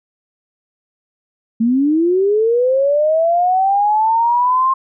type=linear sweep; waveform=sine; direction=up; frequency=219.9 to 1067 Hz; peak=-11 dBFS; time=1.6-4.74 s; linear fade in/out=10 ms; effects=none